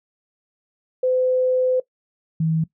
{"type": "tone pair in turn", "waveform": "sine", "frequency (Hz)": [510, 160.64], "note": ["C5", "E3"], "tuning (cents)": [-44, -44], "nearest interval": "octave + minor sixth", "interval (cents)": 2000, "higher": "first", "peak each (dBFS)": [-16, -17], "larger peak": "first", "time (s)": [[1.03, 1.8], [2.4, 2.64]], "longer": "first", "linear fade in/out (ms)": 5, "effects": ["noise-tail reverb RT60 0.1 s tail -19 dB re dry"]}